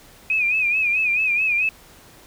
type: tone with vibrato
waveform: sine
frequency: 2489 Hz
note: D#7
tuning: in tune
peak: -17 dBFS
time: 0.3-1.69 s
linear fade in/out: 2 ms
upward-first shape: sine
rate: 4.6 Hz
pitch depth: 87 cents each way
effects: pink hiss -48 dBFS RMS until 2.26 s